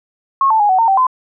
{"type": "tone with pitch steps", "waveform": "sine", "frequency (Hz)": [1088, 882, 827, 749, 911, 775, 1024], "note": ["C#6", "A5", "G#5", "F#5", "A#5", "G5", "C6"], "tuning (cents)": [-33, 4, -8, 21, -40, -20, -38], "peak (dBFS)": -9, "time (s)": [0.41, 1.068], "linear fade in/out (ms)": 2, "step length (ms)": 94, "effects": []}